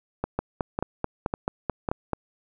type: two click trains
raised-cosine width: 1 ms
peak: -11 / -12 dBFS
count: 9 / 4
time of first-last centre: 0.39-2.133 / 0.24-1.888 s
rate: 4.59 / 1.82 Hz
effects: none